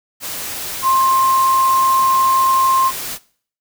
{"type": "tone in noise", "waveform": "sine", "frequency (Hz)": 1057, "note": "C6", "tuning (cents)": 17, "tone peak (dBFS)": -11, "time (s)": [0.82, 2.92], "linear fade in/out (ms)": 50, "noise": "white", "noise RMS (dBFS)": -26, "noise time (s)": [0.2, 3.19], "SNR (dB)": 12, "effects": ["noise-tail reverb RT60 0.5 s tail -20 dB re dry"]}